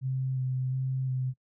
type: tone with vibrato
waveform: sine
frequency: 130.2 Hz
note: C3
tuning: 8 cents flat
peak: -27 dBFS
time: 0.01-1.34 s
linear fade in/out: 50 ms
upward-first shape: square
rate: 1.4 Hz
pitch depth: 14 cents each way
effects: noise-tail reverb RT60 0.1 s tail -22 dB re dry